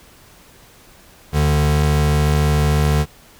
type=tone pair together; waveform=square; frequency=74.74 / 148.5 Hz; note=D2 / D3; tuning=+31 / +20 cents; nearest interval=octave; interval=1189 cents; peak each=-17 dBFS; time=1.32-3.06 s; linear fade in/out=50 ms; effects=pink hiss -47 dBFS RMS until 3.39 s